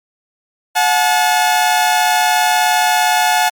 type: tone pair together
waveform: sawtooth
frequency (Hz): 724.9 / 862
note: F#5 / A5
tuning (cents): -36 / -36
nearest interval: minor third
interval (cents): 300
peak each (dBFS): -10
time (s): 0.75-3.5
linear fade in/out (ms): 20
effects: MP3 96 kbps